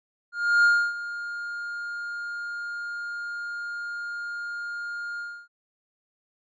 triangle tone with ADSR envelope, 1413 Hz, F6, 20 cents sharp, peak -13 dBFS, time 0.32-5.48 s, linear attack 320 ms, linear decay 290 ms, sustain -16 dB, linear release 290 ms, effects resampled to 16000 Hz

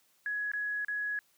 sine tone with dropouts, 1677 Hz, G#6, 16 cents sharp, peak -31 dBFS, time 0.26-1.19 s, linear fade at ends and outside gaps 1 ms, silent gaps 0.517-0.535 / 0.848-0.883 s, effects white hiss -69 dBFS RMS until 1.37 s + high-pass 100 Hz 12 dB/octave

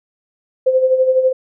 sine tone with tremolo, 518 Hz, C5, 17 cents flat, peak -8 dBFS, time 0.66-1.33 s, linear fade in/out 10 ms, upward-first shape sine, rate 12 Hz, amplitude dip 60%, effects none

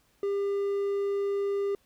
triangle tone, 400 Hz, G4, 35 cents sharp, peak -24 dBFS, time 0.23-1.75 s, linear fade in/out 2 ms, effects pink hiss -67 dBFS RMS until 1.85 s

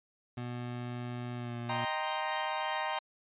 25% pulse tone with pitch glide, 122 to 119.08 Hz, B2 to A#2, -21 to +37 cents, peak -33 dBFS, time 0.37-1.85 s, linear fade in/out 5 ms, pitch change -42 cents, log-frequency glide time 1.35-1.57 s
sawtooth chord, C minor seventh, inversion first, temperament equal, 622.3 / 784 / 932.3 / 1046.5 Hz, Eb5 / G5 / Bb5 / C6, 0 / 0 / 0 / 0 cents, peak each -35 / -33 / -32 / -35 dBFS, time 1.69-2.99 s, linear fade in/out 5 ms
effects resampled to 8000 Hz

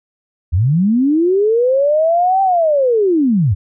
sine linear two-way sweep, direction up then down, 75.1 to 784 to 81.8 Hz, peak -10 dBFS, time 0.52-3.55 s, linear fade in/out 20 ms, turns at 2.42 s, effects none

